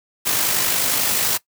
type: noise with amplitude modulation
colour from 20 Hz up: white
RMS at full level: -18 dBFS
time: 0.25-1.38 s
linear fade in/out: 20 ms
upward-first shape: sine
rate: 51.2 Hz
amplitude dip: 35%
effects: noise-tail reverb RT60 0.1 s tail -19 dB re dry + high-pass 80 Hz 12 dB/octave